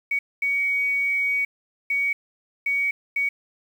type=tone bursts at uneven times; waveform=sine; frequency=2249 Hz; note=C#7; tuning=24 cents sharp; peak=-20 dBFS; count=5; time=0.11-0.19 / 0.42-1.45 / 1.9-2.13 / 2.66-2.91 / 3.16-3.29 s; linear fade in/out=5 ms; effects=8-bit